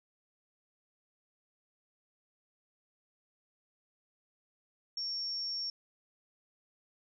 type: tone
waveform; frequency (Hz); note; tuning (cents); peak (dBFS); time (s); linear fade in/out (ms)
sine; 5490; F8; -31; -34; 4.97-5.7; 2
effects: none